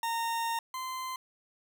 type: tone pair in turn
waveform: 40% pulse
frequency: 921 / 1034.5 Hz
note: A#5 / C6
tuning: -21 / -20 cents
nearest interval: major second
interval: 201 cents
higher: second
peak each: -29 / -34 dBFS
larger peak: first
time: 0.03-0.59 / 0.74-1.16 s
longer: first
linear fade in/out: 2 ms
effects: none